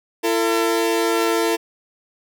sawtooth tone pair together, 337.5 / 450.5 Hz, E4 / A4, +41 / +41 cents, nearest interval perfect fourth, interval 500 cents, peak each -16 dBFS, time 0.23-1.57 s, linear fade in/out 20 ms, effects none

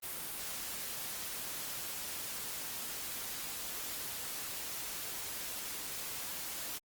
white noise, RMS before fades -41 dBFS, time 0.02-6.79 s, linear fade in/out 20 ms, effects Opus 32 kbps

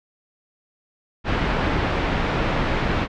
pink low-pass noise, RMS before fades -22 dBFS, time 1.24-3.08 s, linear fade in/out 50 ms, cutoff 2500 Hz, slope 12 dB/octave, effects low-pass 5000 Hz 12 dB/octave

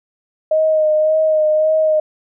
sine tone with vibrato, 622.3 Hz, D#5, in tune, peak -11 dBFS, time 0.51-2 s, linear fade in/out 5 ms, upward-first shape sine, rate 1.8 Hz, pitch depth 23 cents each way, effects none

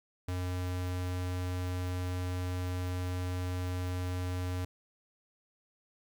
square tone, 90.5 Hz, F#2, 38 cents flat, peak -33 dBFS, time 0.28-4.65 s, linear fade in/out 5 ms, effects 12-bit

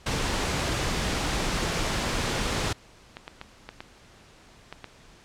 pink noise, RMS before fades -27 dBFS, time 0.06-2.73 s, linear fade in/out 5 ms
clicks, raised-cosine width 0.3 ms, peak -21 dBFS, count 7, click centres 3.169 / 3.279 / 3.414 / 3.69 / 3.805 / 4.726 / 4.843 s
effects pink hiss -53 dBFS RMS until 5.24 s + low-pass 7000 Hz 12 dB/octave

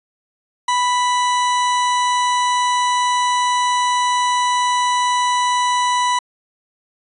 40% pulse tone, 987.8 Hz, B5, in tune, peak -14 dBFS, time 0.68-6.19 s, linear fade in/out 5 ms, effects resampled to 22050 Hz

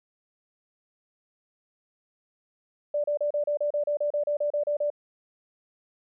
sine tone bursts, 587.3 Hz, D5, in tune, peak -23 dBFS, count 15, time 2.94-4.902 s, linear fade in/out 5 ms, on 100 ms, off 33 ms, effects none

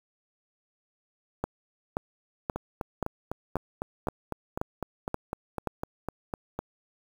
two click trains, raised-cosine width 1 ms, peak -14 / -17 dBFS, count 9 / 17, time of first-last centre 1.44-5.673 / 2.56-6.59 s, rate 1.89 / 3.97 Hz, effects 7-bit

